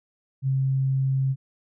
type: tone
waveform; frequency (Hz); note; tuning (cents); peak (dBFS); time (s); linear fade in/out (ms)
sine; 133.9; C3; +40; -20; 0.42-1.36; 50
effects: none